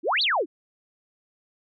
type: exponential two-way sweep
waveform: sine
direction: up then down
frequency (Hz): 270 to 4699 to 270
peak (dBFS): -20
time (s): 0.03-0.46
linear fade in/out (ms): 50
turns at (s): 0.22
effects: none